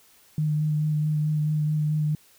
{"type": "tone with vibrato", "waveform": "sine", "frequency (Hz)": 152.2, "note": "D#3", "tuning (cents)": -38, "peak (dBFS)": -21, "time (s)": [0.38, 2.15], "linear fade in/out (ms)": 2, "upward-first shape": "sine", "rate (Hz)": 4.6, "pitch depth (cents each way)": 16, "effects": ["white hiss -57 dBFS RMS until 2.38 s"]}